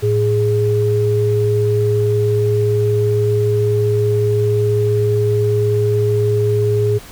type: tone pair together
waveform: sine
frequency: 110 / 415.3 Hz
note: A2 / G#4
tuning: 0 / 0 cents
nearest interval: octave + major seventh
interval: 2300 cents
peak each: -15 dBFS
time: 0.02-6.99 s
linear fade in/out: 20 ms
effects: pink hiss -38 dBFS RMS until 7.11 s